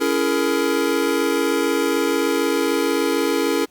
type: chord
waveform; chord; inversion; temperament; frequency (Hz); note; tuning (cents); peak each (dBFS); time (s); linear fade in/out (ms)
square; A# half-diminished seventh; first; just; 279.7 / 335.6 / 419.5 / 466.2; C#4 / E4 / G#4 / A#4; +16 / +31 / +17 / 0; -24; 0-3.66; 20
effects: pink hiss -57 dBFS RMS until 3.7 s + Opus 48 kbps